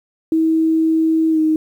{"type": "tone with pitch glide", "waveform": "sine", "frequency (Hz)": [321.4, 313.3], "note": ["E4", "D#4"], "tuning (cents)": [-44, 12], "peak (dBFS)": -12, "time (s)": [0.32, 1.56], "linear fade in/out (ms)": 2, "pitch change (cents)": -44, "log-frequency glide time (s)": [1.3, 1.39], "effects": ["8-bit"]}